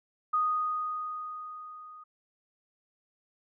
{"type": "tone with level ramp", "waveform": "sine", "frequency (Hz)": 1241, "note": "D#6", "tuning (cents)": -5, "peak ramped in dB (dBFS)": [-23, -46], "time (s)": [0.33, 2.04], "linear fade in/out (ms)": 10, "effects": []}